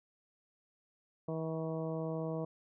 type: harmonic tone with a mistuned harmonic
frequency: 160.8 Hz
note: E3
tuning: 43 cents flat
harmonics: 1 / 2 / 3 / 4 / 5 / 6 / 7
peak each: -38 / -42 / -40 / -42 / -54 / -51 / -53 dBFS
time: 1.28-2.45 s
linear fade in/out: 5 ms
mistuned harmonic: 7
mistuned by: -19 cents
effects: none